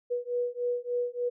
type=beating tone pair; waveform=sine; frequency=485.5 / 488.9 Hz; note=B4 / B4; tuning=-30 / -18 cents; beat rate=3.4 Hz; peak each=-31 dBFS; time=0.1-1.3 s; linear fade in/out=20 ms; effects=none